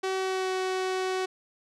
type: tone with pitch glide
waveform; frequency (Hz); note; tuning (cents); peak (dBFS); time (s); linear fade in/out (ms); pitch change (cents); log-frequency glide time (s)
sawtooth; 379.6 to 374.2; F#4 to F#4; +44 to +20; -23; 0.03-1.26; 10; -24; 0.15-0.54
effects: low-pass 7000 Hz 12 dB/octave